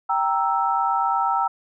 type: chord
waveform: sine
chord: E diminished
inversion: first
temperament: equal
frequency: 784 / 932.3 / 1318.5 Hz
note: G5 / Bb5 / E6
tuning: 0 / 0 / 0 cents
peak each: -23 dBFS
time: 0.09-1.48 s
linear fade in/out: 10 ms
effects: none